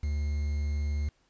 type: tone with quantisation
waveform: triangle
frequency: 73.42 Hz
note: D2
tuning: in tune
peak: -25 dBFS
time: 0.03-1.09 s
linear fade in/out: 5 ms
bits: 8
effects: pink hiss -69 dBFS RMS until 1.29 s + resampled to 16000 Hz